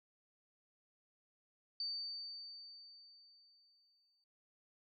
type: tone with exponential decay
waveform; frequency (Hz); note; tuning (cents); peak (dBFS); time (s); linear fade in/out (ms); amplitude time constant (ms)
sine; 4590; D8; -40; -37; 1.8-4.24; 2; 530
effects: none